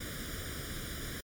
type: noise with comb filter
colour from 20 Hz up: pink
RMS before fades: -40 dBFS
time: 0-1.21 s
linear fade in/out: 10 ms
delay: 0.57 ms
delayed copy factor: +0.85
effects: MP3 96 kbps